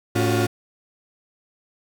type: tone cluster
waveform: 35% pulse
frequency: 109 / 280 / 355.1 / 375.8 Hz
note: A2 / C#4 / F4 / F#4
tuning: -16 / +18 / +29 / +27 cents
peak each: -20 / -24 / -21 / -28 dBFS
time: 0.15-0.47 s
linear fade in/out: 10 ms
effects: none